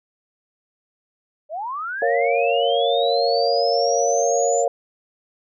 sine linear sweep, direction up, 575 to 7220 Hz, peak -25 dBFS, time 1.49-4.65 s, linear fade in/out 50 ms
sine chord, Bb minor, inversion none, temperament equal, 466.2 / 554.4 / 698.5 Hz, Bb4 / Db5 / F5, 0 / 0 / 0 cents, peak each -21 dBFS, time 2.02-4.68 s, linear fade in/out 2 ms
effects none

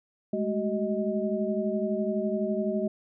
sine tone cluster, 204.9 / 216.8 / 378 / 626 Hz, G#3 / A3 / F#4 / D#5, -23 / -25 / +37 / +10 cents, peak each -31 dBFS, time 0.33-2.88 s, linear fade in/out 5 ms, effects none

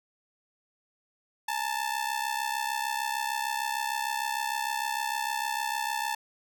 sawtooth ring-modulated tone, 880 Hz, A5, in tune, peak -22 dBFS, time 1.48-6.15 s, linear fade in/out 5 ms, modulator 33.3 Hz, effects none

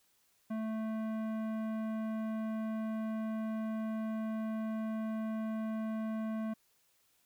sine tone with tanh clipping, 220 Hz, A3, in tune, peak -36 dBFS, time 0.5-6.54 s, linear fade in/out 10 ms, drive 15 dB, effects white hiss -72 dBFS RMS until 7.25 s

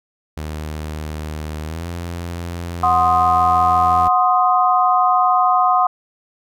sawtooth tone with pitch glide, 77 to 85.93 Hz, D#2 to F2, -17 to -28 cents, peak -21 dBFS, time 0.37-4.08 s, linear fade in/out 0 ms, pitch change +189 cents, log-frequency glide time 1.64-1.86 s
sine chord, C diminished, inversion second, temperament equal with one note detuned, 733.6 / 1046.5 / 1244.5 Hz, Gb5 / C6 / Eb6, -15 / 0 / 0 cents, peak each -15 / -17 / -17 dBFS, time 2.83-5.87 s, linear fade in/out 5 ms
effects none

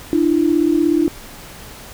sine tone pair together, 300.1 / 336.8 Hz, D4 / E4, +38 / +37 cents, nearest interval major second, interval 199 cents, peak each -15 dBFS, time 0.13-1.08 s, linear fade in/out 0 ms, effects pink hiss -37 dBFS RMS until 1.93 s

